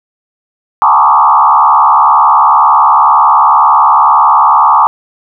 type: tone with frequency modulation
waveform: sine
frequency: 1022 Hz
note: C6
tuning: 41 cents flat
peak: -3 dBFS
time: 0.82-4.87 s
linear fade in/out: 0 ms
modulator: 71 Hz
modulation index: 2.9
effects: none